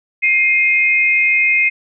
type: tone pair together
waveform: sine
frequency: 2119 / 2507 Hz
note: C7 / D#7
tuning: +21 / +12 cents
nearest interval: minor third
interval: 291 cents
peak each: -13 / -14 dBFS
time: 0.22-1.7 s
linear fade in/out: 20 ms
effects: none